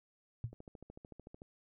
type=tone with exponential decay; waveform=sine; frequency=116.54 Hz; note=A#2; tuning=in tune; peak=-31 dBFS; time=0.44-0.54 s; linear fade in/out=0 ms; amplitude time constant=21 ms
type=click train; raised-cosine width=2 ms; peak=-37 dBFS; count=13; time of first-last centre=0.53-1.419 s; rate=13.5 Hz
effects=none